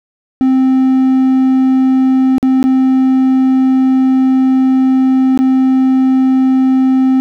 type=tone with dropouts; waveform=triangle; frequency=261.6 Hz; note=C4; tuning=in tune; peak=-5 dBFS; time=0.41-7.2 s; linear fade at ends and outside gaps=0 ms; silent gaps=2.382-2.428 / 2.628-2.64 / 5.375-5.39 s; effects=none